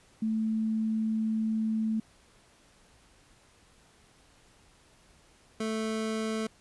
sine / 25% pulse tone pair in turn, 220 / 220 Hz, A3 / A3, 0 / 0 cents, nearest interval unison, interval 0 cents, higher neither, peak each -26 dBFS, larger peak neither, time 0.22-2 / 5.6-6.47 s, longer first, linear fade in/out 5 ms, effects pink hiss -61 dBFS RMS until 6.6 s + resampled to 24000 Hz

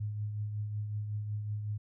sine tone with tremolo, 105.1 Hz, G#2, 21 cents sharp, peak -31 dBFS, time 0-1.78 s, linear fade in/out 10 ms, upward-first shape triangle, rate 5.4 Hz, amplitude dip 45%, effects none

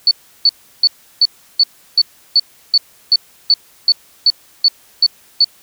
sine tone bursts, 4464 Hz, C#8, 11 cents sharp, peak -6 dBFS, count 15, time 0.07-5.445 s, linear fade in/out 2 ms, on 41 ms, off 340 ms, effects white hiss -48 dBFS RMS until 5.62 s

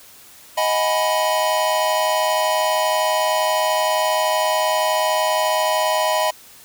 square chord, G# minor seventh, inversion second, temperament equal with one note detuned, 627.3 / 740 / 830.6 / 987.8 Hz, D#5 / F#5 / G#5 / B5, +14 / 0 / 0 / 0 cents, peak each -21 / -27 / -26 / -22 dBFS, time 0.57-6.31 s, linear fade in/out 10 ms, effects white hiss -45 dBFS RMS until 6.64 s

